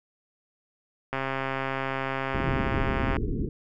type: click train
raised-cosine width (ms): 0.5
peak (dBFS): -14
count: 274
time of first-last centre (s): 1.13-3.167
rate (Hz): 134
type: low-pass noise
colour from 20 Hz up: pink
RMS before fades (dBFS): -28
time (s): 2.34-3.49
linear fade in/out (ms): 5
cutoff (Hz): 440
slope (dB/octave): 96
effects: none